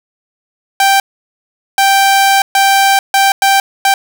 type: tone bursts at uneven times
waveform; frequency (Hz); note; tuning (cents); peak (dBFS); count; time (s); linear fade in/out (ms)
sawtooth; 784; G5; 0; -3; 6; 0.8-1 / 1.78-2.42 / 2.55-2.99 / 3.14-3.32 / 3.42-3.6 / 3.85-3.94; 2
effects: none